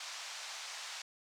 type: band-pass noise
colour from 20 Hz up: white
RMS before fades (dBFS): -45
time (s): 0-1.02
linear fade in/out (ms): 5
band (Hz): 710 to 6500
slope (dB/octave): 24
effects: none